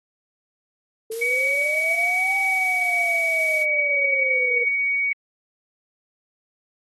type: linear two-way sweep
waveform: sine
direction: up then down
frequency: 440 to 784 to 475 Hz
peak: -27 dBFS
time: 1.1-4.64 s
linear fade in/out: 5 ms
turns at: 2.36 s
type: noise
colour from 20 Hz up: blue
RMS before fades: -36 dBFS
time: 1.11-3.64 s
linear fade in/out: 10 ms
type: tone with pitch glide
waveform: sine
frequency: 2262 to 2246 Hz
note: C#7 to C#7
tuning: +34 to +22 cents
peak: -19 dBFS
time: 1.21-5.13 s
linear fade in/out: 10 ms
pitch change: -12 cents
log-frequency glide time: 3.92-4.56 s
effects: AAC 32 kbps